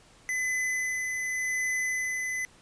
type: tone with tremolo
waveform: square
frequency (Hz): 2017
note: B6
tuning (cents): +36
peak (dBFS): -27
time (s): 0.29-2.45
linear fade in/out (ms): 0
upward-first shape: sine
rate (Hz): 0.88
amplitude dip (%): 30
effects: pink hiss -57 dBFS RMS until 2.61 s + resampled to 22050 Hz